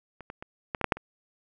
clicks, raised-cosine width 0.5 ms, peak -28 / -23 / -24 / -15 / -16 / -7 / -6 / -26 dBFS, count 8, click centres 0.207 / 0.301 / 0.425 / 0.748 / 0.813 / 0.843 / 0.922 / 0.97 s, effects none

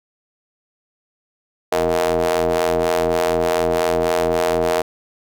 sawtooth ring-modulated tone, 84.1 Hz, E2, 35 cents sharp, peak -9 dBFS, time 1.72-4.82 s, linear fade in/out 5 ms, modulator 545 Hz, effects none

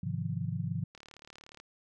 sine chord, F minor seventh, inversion first, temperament just, 104.77 / 130.96 / 157.15 / 174.61 Hz, Ab2 / C3 / Eb3 / F3, +16 / +2 / +18 / 0 cents, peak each -37 dBFS, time 0.03-0.84 s, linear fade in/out 5 ms
click train, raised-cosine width 0.2 ms, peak -33 dBFS, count 25, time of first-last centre 0.95-1.6 s, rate 36.9 Hz
effects none

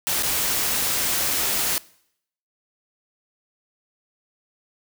white noise with dropouts, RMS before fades -23 dBFS, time 0.07-1.78 s, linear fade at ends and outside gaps 0 ms, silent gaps 0.225-0.232 s, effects noise-tail reverb RT60 0.7 s tail -22 dB re dry

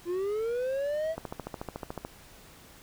triangle linear sweep, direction up, 339.3 to 658 Hz, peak -26 dBFS, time 0.05-1.16 s, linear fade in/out 50 ms
click train, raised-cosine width 1 ms, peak -21 dBFS, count 13, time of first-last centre 1.18-2.05 s, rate 13.8 Hz
effects pink hiss -53 dBFS RMS until 2.82 s

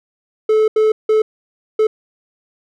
triangle tone bursts at uneven times, 433.8 Hz, A4, 25 cents flat, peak -8 dBFS, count 4, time 0.49-0.68 / 0.76-0.92 / 1.09-1.22 / 1.79-1.87 s, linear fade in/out 5 ms, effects none

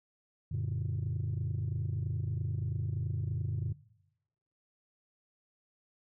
sine chord, Gb augmented, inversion none, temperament just, 92.5 / 115.62 / 144.53 Hz, Gb2 / Bb2 / D3, 0 / -14 / -27 cents, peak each -34 dBFS, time 0.51-3.73 s, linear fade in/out 10 ms, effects noise-tail reverb RT60 0.9 s tail -20 dB re dry + tanh soft clip ceiling -27 dBFS

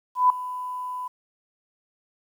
sine tone with ADSR envelope, 1000 Hz, B5, 21 cents sharp, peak -12 dBFS, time 0.15-1.08 s, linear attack 150 ms, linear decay 3 ms, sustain -17 dB, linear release 8 ms, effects 9-bit

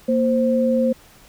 sine tone pair together, 233.3 / 523.3 Hz, A#3 / C5, +2 / 0 cents, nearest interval octave + major second, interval 1398 cents, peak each -18 dBFS, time 0.08-0.93 s, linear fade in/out 10 ms, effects pink hiss -49 dBFS RMS until 1.28 s

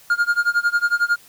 triangle tone with tremolo, 1415 Hz, F6, 22 cents sharp, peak -11 dBFS, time 0.1-1.16 s, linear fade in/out 2 ms, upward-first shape sine, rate 11 Hz, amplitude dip 95%, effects white hiss -49 dBFS RMS until 1.28 s

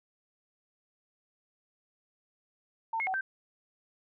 sine tone with pitch steps, 903 / 2164 / 756 / 1557 Hz, A5 / C#7 / F#5 / G6, +45 / -42 / +37 / -12 cents, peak -29 dBFS, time 2.93-3.21 s, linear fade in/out 5 ms, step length 70 ms, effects none

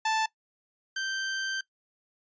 sawtooth tone pair in turn, 880 / 1562.1 Hz, A5 / G6, 0 / -7 cents, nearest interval minor seventh, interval 993 cents, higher second, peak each -21 / -26 dBFS, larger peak first, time 0.05-0.26 / 0.96-1.61 s, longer second, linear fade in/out 5 ms, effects noise-tail reverb RT60 0.1 s tail -19 dB re dry + resampled to 16000 Hz

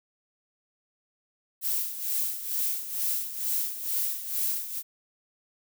violet noise with tremolo, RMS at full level -27 dBFS, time 1.61-4.83 s, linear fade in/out 50 ms, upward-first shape sine, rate 2.2 Hz, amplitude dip 70%, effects none

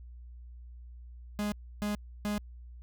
45% pulse tone bursts, 207.7 Hz, G#3, in tune, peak -30 dBFS, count 3, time 1.39-2.38 s, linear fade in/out 0 ms, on 130 ms, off 300 ms, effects added 60 Hz sine -45 dBFS peak until 2.82 s

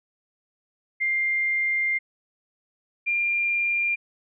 sine tone pair in turn, 2100 / 2394 Hz, C7 / D7, +6 / +33 cents, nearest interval major second, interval 227 cents, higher second, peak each -21 dBFS, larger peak neither, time 1-1.99 / 3.06-3.96 s, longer first, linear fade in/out 20 ms, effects none

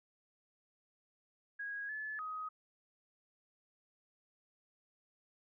sine tone with pitch steps, 1648 / 1726 / 1258 Hz, G#6 / A6 / D#6, -14 / -34 / +19 cents, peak -39 dBFS, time 1.59-2.49 s, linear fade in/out 10 ms, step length 300 ms, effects none

